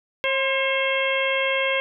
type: harmonic tone with a mistuned harmonic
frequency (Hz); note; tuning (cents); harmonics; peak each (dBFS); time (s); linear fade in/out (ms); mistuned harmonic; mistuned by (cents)
538; C5; +48; 1 / 2 / 3 / 4 / 5 / 6; -24 / -30 / -30 / -25 / -28 / -30; 0.24-1.8; 0; 2; -47
effects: none